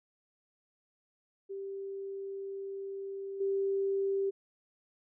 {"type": "tone with level steps", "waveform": "sine", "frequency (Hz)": 392, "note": "G4", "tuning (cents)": 0, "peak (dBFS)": [-37, -28], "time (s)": [1.49, 4.31], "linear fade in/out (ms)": 20, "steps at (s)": 3.4, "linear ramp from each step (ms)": 10, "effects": []}